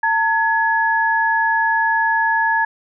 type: tone pair together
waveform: sine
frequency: 900 / 1690.2 Hz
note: A5 / G#6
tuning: +39 / +30 cents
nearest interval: major seventh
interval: 1091 cents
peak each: -17 dBFS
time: 0.03-2.65 s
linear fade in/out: 5 ms
effects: none